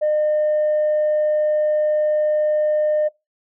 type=tone; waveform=sine; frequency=607 Hz; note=D#5; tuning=43 cents flat; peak=-14 dBFS; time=0.01-3.09 s; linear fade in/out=20 ms; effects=noise-tail reverb RT60 0.2 s tail -20 dB re dry + tanh soft clip ceiling -13 dBFS